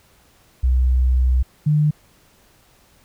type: tone pair in turn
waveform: sine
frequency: 63.3 / 150.55 Hz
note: B1 / D3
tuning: +43 / +43 cents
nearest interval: octave + minor third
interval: 1500 cents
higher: second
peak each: -13 dBFS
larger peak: neither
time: 0.63-1.43 / 1.66-1.91 s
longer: first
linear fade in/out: 10 ms
effects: pink hiss -55 dBFS RMS until 3.04 s